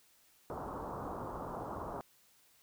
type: low-pass noise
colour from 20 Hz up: white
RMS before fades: -42 dBFS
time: 0.5-2.01 s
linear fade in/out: 0 ms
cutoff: 1200 Hz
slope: 48 dB/octave
effects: white hiss -67 dBFS RMS until 2.62 s